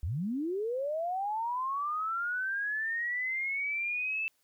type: linear sweep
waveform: sine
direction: up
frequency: 65.41 to 2651 Hz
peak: -30 dBFS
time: 0.03-4.28 s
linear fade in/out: 0 ms
effects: white hiss -73 dBFS RMS until 4.43 s